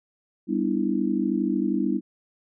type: chord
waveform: sine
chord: E minor seventh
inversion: first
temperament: just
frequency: 197.78 / 247.2 / 296.7 / 329.6 Hz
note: G3 / B3 / D4 / E4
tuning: +16 / +2 / +18 / 0 cents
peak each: -27 dBFS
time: 0.47-2.01 s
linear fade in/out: 50 ms
effects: none